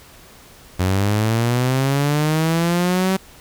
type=linear sweep; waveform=sawtooth; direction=up; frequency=90 to 191.9 Hz; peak=-12 dBFS; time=0.79-3.17 s; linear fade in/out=10 ms; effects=pink hiss -45 dBFS RMS until 3.4 s